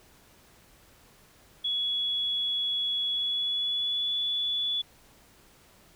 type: tone with pitch glide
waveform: sine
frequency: 3375 to 3434 Hz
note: G#7 to A7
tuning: +27 to -43 cents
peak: -26 dBFS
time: 1.64-4.82 s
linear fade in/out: 10 ms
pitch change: +30 cents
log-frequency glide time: 3.11-4.16 s
effects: pink hiss -58 dBFS RMS until 5.95 s